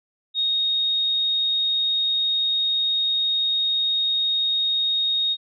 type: tone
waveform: sine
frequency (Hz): 3729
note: A#7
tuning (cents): 0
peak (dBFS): -19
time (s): 0.34-5.37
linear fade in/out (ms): 50
effects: none